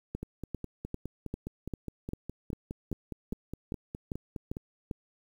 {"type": "two click trains", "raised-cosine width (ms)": 3, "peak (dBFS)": [-24, -21], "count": [22, 13], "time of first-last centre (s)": [[0.23, 4.569], [0.15, 4.912]], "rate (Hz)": [4.84, 2.52], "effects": ["9-bit"]}